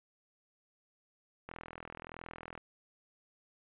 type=click train; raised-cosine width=0.5 ms; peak=-29 dBFS; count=46; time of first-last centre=1.49-2.577 s; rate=41.4 Hz; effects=resampled to 8000 Hz